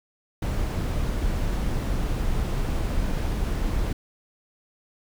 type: noise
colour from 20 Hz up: brown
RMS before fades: -25 dBFS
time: 0.42-3.93 s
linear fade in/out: 5 ms
effects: none